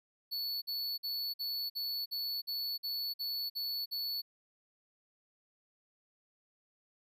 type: tone bursts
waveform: square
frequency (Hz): 4435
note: C#8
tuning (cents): 0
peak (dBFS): -35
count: 11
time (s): 0.31-4.22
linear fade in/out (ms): 20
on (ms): 310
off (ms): 50
effects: none